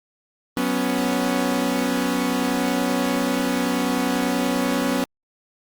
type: chord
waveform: sawtooth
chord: F# suspended fourth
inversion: none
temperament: equal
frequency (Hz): 185 / 246.9 / 277.2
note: F#3 / B3 / C#4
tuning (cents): 0 / 0 / 0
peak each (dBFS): -24 / -19 / -20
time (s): 0.57-5.04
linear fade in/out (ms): 0
effects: Opus 32 kbps